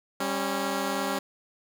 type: tone pair together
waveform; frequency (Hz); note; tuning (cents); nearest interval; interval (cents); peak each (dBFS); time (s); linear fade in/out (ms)
10% pulse; 197.2 / 274.3; G3 / C#4; +11 / -18; tritone; 571; -22 / -21; 0.2-1.19; 5
effects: none